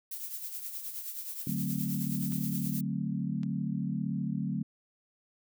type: noise with tremolo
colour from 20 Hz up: violet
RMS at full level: -37 dBFS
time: 0.11-2.81 s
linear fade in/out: 5 ms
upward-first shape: triangle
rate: 9.5 Hz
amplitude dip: 60%
type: chord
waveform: sine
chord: D dominant seventh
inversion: none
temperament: equal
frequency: 146.83 / 185 / 220 / 261.6 Hz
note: D3 / F#3 / A3 / C4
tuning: 0 / 0 / 0 / 0 cents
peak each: -35 / -34 / -35 / -39 dBFS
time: 1.47-4.63 s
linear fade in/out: 2 ms
type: clicks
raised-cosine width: 0.2 ms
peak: -32 dBFS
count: 2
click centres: 2.323 / 3.433 s
effects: none